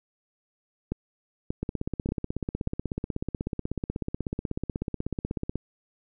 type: two click trains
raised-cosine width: 3 ms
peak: -15 / -16 dBFS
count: 4 / 65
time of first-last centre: 0.92-2.674 / 1.63-5.556 s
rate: 1.71 / 16.3 Hz
effects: none